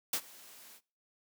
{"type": "noise with ADSR envelope", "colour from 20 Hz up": "white", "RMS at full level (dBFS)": -30, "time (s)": [0.13, 0.81], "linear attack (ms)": 4, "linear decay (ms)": 70, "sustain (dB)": -24, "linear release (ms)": 61, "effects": ["noise-tail reverb RT60 0.4 s tail -24 dB re dry", "high-pass 200 Hz 12 dB/octave"]}